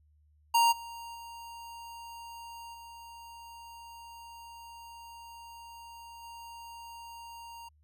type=tone with level steps; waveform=square; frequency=932.3 Hz; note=A#5; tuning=in tune; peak=-22 / -42 / -44 / -47 / -45 dBFS; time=0.54-7.69 s; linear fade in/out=10 ms; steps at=0.71 / 1.14 / 2.73 / 6.22 s; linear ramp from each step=20 ms; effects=added 75 Hz sine -62 dBFS peak until 7.83 s